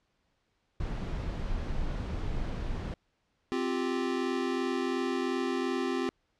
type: noise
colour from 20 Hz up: brown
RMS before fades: -33 dBFS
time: 0.8-2.94 s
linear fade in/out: 2 ms
type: chord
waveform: square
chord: C suspended fourth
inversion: none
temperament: equal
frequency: 261.6 / 349.2 / 392 Hz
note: C4 / F4 / G4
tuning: 0 / 0 / 0 cents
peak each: -33 / -34 / -35 dBFS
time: 3.52-6.09 s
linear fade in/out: 0 ms
effects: pink hiss -75 dBFS RMS until 6.39 s + low-pass 5000 Hz 12 dB/octave